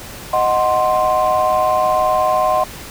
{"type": "chord", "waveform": "sine", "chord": "C diminished", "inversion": "first", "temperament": "equal", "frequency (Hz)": [622.3, 740, 1046.5], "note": ["Eb5", "Gb5", "C6"], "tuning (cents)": [0, 0, 0], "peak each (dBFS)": -16, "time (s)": [0.33, 2.64], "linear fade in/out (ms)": 5, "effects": ["tanh soft clip ceiling -6 dBFS", "pink hiss -33 dBFS RMS until 2.9 s"]}